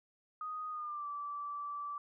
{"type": "tone with pitch glide", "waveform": "sine", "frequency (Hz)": [1244.5, 1161.2], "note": ["D#6", "D6"], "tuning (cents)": [0, -20], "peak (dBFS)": -38, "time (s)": [0.41, 1.98], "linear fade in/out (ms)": 2, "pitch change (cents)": -120, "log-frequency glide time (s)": [0.7, 1.07], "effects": []}